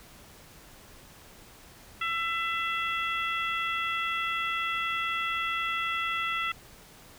harmonic tone, 669 Hz, E5, 25 cents sharp, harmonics 2 / 3 / 4 / 5, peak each -31 / -33 / -34 / -37 dBFS, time 2.01-6.52 s, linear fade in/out 5 ms, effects pink hiss -52 dBFS RMS until 7.18 s

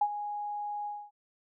sine tone with ADSR envelope, 828 Hz, G#5, 5 cents flat, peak -21 dBFS, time 0.01-1.11 s, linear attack 6 ms, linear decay 60 ms, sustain -12 dB, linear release 250 ms, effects none

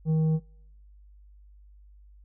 sine tone with tanh clipping, 158.1 Hz, D#3, 28 cents sharp, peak -22 dBFS, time 0.05-0.4 s, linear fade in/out 50 ms, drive 6 dB, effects noise-tail reverb RT60 0.7 s tail -25 dB re dry + added 50 Hz sine -50 dBFS peak until 2.24 s

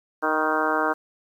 harmonic tone with a mistuned harmonic, 155.56 Hz, D#3, in tune, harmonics 2 / 3 / 4 / 5 / 6 / 7 / 8 / 9 / 10, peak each -29 / -29 / -29 / -29 / -29 / -29 / -29 / -29 / -29 dBFS, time 0.22-0.94 s, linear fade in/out 20 ms, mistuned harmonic 6, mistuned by +36 cents, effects 9-bit

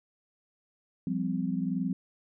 sine chord, F suspended second, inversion none, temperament equal with one note detuned, 174.61 / 196 / 257.7 Hz, F3 / G3 / C4, 0 / 0 / -26 cents, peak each -32 dBFS, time 1.07-1.93 s, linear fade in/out 2 ms, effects none

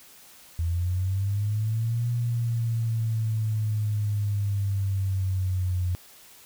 sine linear two-way sweep, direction up then down, 82.41 to 120 to 89.3 Hz, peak -23 dBFS, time 0.59-5.95 s, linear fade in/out 0 ms, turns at 2.09 s, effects white hiss -51 dBFS RMS until 6.45 s

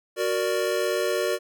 square chord, Gb augmented, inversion none, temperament equal, 370 / 466.2 / 587.3 Hz, Gb4 / Bb4 / D5, 0 / 0 / 0 cents, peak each -28 dBFS, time 0.16-1.39 s, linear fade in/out 50 ms, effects none

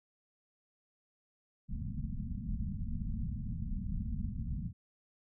pink low-pass noise, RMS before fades -37 dBFS, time 1.68-4.73 s, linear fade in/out 50 ms, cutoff 240 Hz, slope 96 dB/octave, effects none

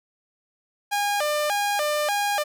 sawtooth tone with vibrato, 698.5 Hz, F5, in tune, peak -18 dBFS, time 0.91-2.44 s, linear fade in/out 20 ms, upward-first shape square, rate 1.7 Hz, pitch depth 270 cents each way, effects none

